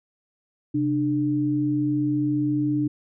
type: tone pair together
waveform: sine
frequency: 132.8 / 298.1 Hz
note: C3 / D4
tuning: +26 / +26 cents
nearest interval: octave + major second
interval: 1400 cents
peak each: -27 / -21 dBFS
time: 0.74-2.88 s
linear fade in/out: 10 ms
effects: none